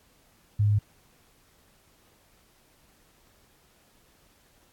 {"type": "tone", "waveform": "sine", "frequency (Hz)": 103.83, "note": "G#2", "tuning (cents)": 0, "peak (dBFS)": -19, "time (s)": [0.59, 0.79], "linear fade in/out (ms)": 10, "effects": ["pink hiss -62 dBFS RMS until 4.72 s", "AAC 64 kbps"]}